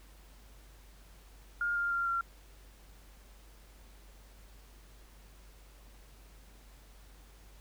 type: tone with pitch steps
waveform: sine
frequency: 1414 / 1400.2 / 1386.5 / 1373 Hz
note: F6 / F6 / F6 / F6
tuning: +21 / +4 / -13 / -30 cents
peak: -29 dBFS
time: 1.61-2.21 s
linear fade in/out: 2 ms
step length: 150 ms
effects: added 49 Hz sine -54 dBFS peak until 7.6 s + pink hiss -61 dBFS RMS until 7.6 s